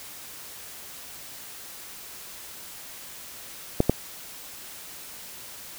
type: clicks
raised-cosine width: 2 ms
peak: -4 dBFS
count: 2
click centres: 3.804 / 3.896 s
effects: white hiss -42 dBFS RMS until 5.78 s